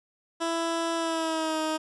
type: tone with pitch glide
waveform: 15% pulse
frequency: 332 to 313.4 Hz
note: E4 to D#4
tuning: +12 to +13 cents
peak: -20 dBFS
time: 0.4-1.78 s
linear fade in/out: 20 ms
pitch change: -99 cents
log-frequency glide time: 0.96-1.61 s
effects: resampled to 24000 Hz